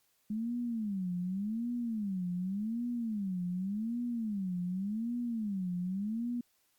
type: tone with vibrato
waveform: sine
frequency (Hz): 207.1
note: G#3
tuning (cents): -5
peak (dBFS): -32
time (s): 0.3-6.41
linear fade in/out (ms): 5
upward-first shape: sine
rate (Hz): 0.87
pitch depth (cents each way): 270
effects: white hiss -73 dBFS RMS until 6.78 s + Opus 48 kbps